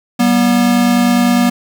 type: tone pair together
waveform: square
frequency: 192.08 / 242 Hz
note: G3 / B3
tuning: -35 / -35 cents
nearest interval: major third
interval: 400 cents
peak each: -16 / -11 dBFS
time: 0.19-1.5 s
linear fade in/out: 10 ms
effects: 7-bit